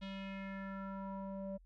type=tone with low-pass filter sweep; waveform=square; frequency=194.3 Hz; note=G3; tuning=15 cents flat; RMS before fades=-44 dBFS; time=0.01-1.58 s; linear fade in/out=20 ms; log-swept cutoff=3500 to 590 Hz; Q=3.2; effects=added 44 Hz sine -59 dBFS peak until 1.65 s